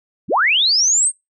sine linear sweep, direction up, 93.1 to 8740 Hz, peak -12 dBFS, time 0.28-1.12 s, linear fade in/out 50 ms, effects noise-tail reverb RT60 0.2 s tail -25 dB re dry

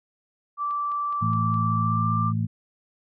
sine tone with pitch glide, 1166 to 1182.3 Hz, D6 to D6, -13 to +11 cents, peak -24 dBFS, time 0.57-2.33 s, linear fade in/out 50 ms, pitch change +24 cents, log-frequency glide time 1.78-2.05 s
click train, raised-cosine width 0.3 ms, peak -33 dBFS, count 5, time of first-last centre 0.71-1.542 s, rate 4.81 Hz
harmonic tone, 55 Hz, A1, in tune, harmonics 2 / 3 / 4, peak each -24 / -28 / -30 dBFS, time 1.21-2.47 s, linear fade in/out 20 ms
effects none

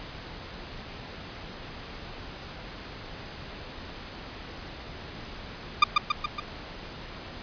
sawtooth tone with echo, 1200 Hz, D6, 37 cents sharp, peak -9 dBFS, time 5.82-5.84 s, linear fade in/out 5 ms, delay 140 ms, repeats 4, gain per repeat -4 dB, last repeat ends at 6.4 s, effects pink hiss -41 dBFS RMS until 7.42 s + resampled to 11025 Hz

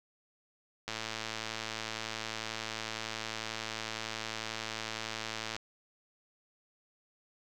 click train, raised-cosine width 0.2 ms, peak -19 dBFS, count 521, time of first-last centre 0.88-5.565 s, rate 111 Hz, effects none

